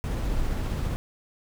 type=noise with tremolo; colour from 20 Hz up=brown; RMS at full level=-26 dBFS; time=0.04-0.96 s; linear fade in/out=0 ms; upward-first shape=triangle; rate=15 Hz; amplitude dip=25%; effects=none